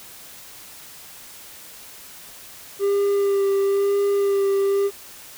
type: tone with vibrato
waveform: triangle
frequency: 397.9 Hz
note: G4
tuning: 26 cents sharp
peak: -15 dBFS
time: 2.79-4.91 s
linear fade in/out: 50 ms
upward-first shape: sine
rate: 1 Hz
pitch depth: 18 cents each way
effects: white hiss -42 dBFS RMS until 5.37 s